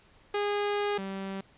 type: tone pair in turn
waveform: sawtooth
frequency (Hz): 410.2 / 193.92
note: G#4 / G3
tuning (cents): -21 / -18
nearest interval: octave + minor second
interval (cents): 1297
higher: first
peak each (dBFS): -23 / -30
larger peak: first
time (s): 0.34-0.98 / 0.98-1.41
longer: first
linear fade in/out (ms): 5
effects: pink hiss -60 dBFS RMS until 1.57 s + resampled to 8000 Hz